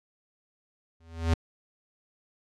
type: tone with exponential growth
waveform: square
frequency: 82.41 Hz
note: E2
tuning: in tune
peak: -19 dBFS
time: 1-1.34 s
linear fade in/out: 5 ms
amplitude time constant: 72 ms
effects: low-pass 7000 Hz 12 dB/octave